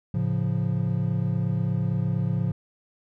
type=chord; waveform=triangle; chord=A augmented; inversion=none; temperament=equal; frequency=110 / 138.59 / 174.61 Hz; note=A2 / C#3 / E#3; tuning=0 / 0 / 0 cents; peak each=-25 dBFS; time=0.14-2.52 s; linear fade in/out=5 ms; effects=none